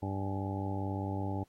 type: harmonic tone with a mistuned harmonic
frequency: 98 Hz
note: G2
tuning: in tune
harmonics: 1 / 2 / 3 / 4 / 5 / 6 / 7 / 8 / 9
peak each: -35 / -41 / -39 / -45 / -49 / -46 / -52 / -45 / -43 dBFS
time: 0.02-1.44 s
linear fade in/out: 10 ms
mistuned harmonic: 9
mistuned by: -66 cents
effects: pink hiss -72 dBFS RMS until 1.48 s + AAC 48 kbps